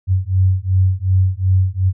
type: beating tone pair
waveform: sine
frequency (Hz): 92.5 / 95.2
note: F#2 / F#2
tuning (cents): 0 / +50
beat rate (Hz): 2.7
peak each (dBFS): -15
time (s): 0.07-1.93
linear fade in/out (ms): 50
effects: none